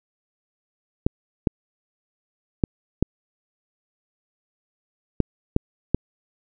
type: clicks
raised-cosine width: 3 ms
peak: -4 dBFS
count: 7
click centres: 1.065 / 1.472 / 2.638 / 3.026 / 5.203 / 5.564 / 5.946 s
effects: none